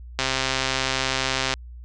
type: click train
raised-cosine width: 0.2 ms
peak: -5 dBFS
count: 179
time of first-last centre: 0.19-1.538 s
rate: 132 Hz
effects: added 60 Hz sine -37 dBFS peak until 1.84 s + resampled to 24000 Hz